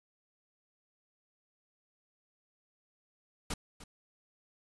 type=noise with echo; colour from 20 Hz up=pink; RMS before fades=-35 dBFS; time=3.5-3.54 s; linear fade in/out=5 ms; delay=300 ms; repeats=1; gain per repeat=-15 dB; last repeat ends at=3.84 s; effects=resampled to 24000 Hz